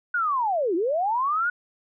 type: linear two-way sweep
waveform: sine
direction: down then up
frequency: 1480 to 317.9 to 1480 Hz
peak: -21 dBFS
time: 0.14-1.5 s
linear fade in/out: 5 ms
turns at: 0.75 s
effects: none